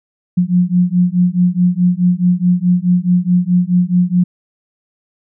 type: beating tone pair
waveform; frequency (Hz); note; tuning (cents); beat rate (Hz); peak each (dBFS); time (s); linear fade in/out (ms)
sine; 176.3 / 181; F3 / F#3; +17 / -38; 4.7; -13; 0.37-4.24; 10
effects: none